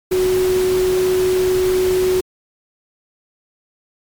sine tone in noise, 370 Hz, F#4, in tune, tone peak -13 dBFS, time 0.11-2.21 s, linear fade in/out 10 ms, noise pink, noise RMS -27 dBFS, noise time 0.11-2.21 s, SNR +11 dB, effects MP3 96 kbps

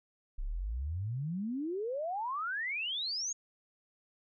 sine exponential sweep, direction up, 30.46 to 6770 Hz, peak -33 dBFS, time 0.38-3.33 s, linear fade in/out 10 ms, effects none

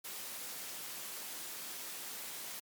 white high-pass noise, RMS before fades -44 dBFS, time 0.04-2.6 s, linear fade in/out 10 ms, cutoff 170 Hz, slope 12 dB/octave, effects MP3 96 kbps

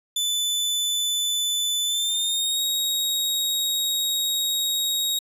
sawtooth tone with pitch glide, 3503 to 3776 Hz, A7 to A#7, -8 to +22 cents, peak -19 dBFS, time 0.16-5.19 s, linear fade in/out 5 ms, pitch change +130 cents, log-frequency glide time 1.85-2.62 s, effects resampled to 32000 Hz

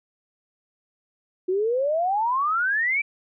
sine exponential sweep, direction up, 357.8 to 2362 Hz, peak -20 dBFS, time 1.48-3.02 s, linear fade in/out 10 ms, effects none

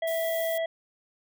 harmonic tone, 657 Hz, E5, 6 cents flat, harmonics 1 / 3 / 5, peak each -26 / -37 / -42 dBFS, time 0.02-0.66 s, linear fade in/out 5 ms
violet noise, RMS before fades -38 dBFS, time 0.07-0.58 s, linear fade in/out 5 ms
effects none

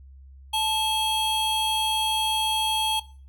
square tone pair together, 873 / 3269 Hz, A5 / G#7, -14 / -28 cents, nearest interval octave + major seventh, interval 2286 cents, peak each -26 dBFS, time 0.53-3 s, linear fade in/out 10 ms, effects noise-tail reverb RT60 0.4 s tail -17 dB re dry + added 67 Hz sine -44 dBFS peak until 3.28 s

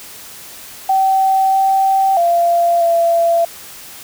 sine tone with pitch steps, 769 / 774 / 687 / 676 Hz, G5 / G5 / F5 / E5, -33 / -22 / -29 / +43 cents, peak -10 dBFS, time 0.89-3.45 s, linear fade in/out 5 ms, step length 640 ms, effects white hiss -35 dBFS RMS until 4.03 s

